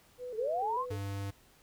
sine tone with vibrato, 466.2 Hz, A#4, in tune, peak -38 dBFS, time 0.18-0.98 s, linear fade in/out 50 ms, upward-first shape square, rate 3.4 Hz, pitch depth 110 cents each way
sine linear sweep, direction up, 410 to 1108 Hz, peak -30 dBFS, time 0.35-0.86 s, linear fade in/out 50 ms
square tone, 99.3 Hz, G2, 23 cents sharp, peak -36 dBFS, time 0.9-1.31 s, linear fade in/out 10 ms
effects pink hiss -63 dBFS RMS until 1.62 s

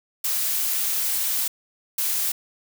blue noise bursts at uneven times, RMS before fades -24 dBFS, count 2, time 0.24-1.48 / 1.98-2.32 s, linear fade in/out 5 ms, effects none

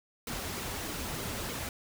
pink noise with flanger, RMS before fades -37 dBFS, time 0.27-1.69 s, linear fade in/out 2 ms, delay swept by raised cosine 1.1 to 6.6 ms, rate 3.2 Hz, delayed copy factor -0.55, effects none

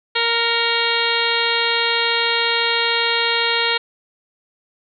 harmonic tone with a mistuned harmonic, 466.2 Hz, A#4, in tune, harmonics 1 / 2 / 3 / 4 / 5 / 6 / 7 / 8 / 9, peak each -25 / -25 / -25 / -25 / -25 / -25 / -25 / -25 / -25 dBFS, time 0.15-3.78 s, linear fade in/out 10 ms, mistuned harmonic 5, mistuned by -45 cents, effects none

